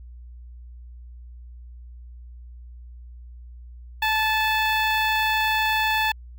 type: tone with notch filter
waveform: 15% pulse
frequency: 872 Hz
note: A5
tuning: 16 cents flat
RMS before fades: -22 dBFS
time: 4.02-6.12 s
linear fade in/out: 5 ms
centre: 9100 Hz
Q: 0.64
effects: added 60 Hz sine -39 dBFS peak until 6.38 s